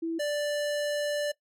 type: tone pair in turn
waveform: sine / square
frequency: 329.6 / 587.3 Hz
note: E4 / D5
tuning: 0 / 0 cents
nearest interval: minor seventh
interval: 1000 cents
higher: second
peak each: -28 dBFS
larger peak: neither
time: 0.02-0.19 / 0.19-1.32 s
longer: second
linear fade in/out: 10 ms
effects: noise-tail reverb RT60 0.1 s tail -19 dB re dry + low-pass 12000 Hz 12 dB/octave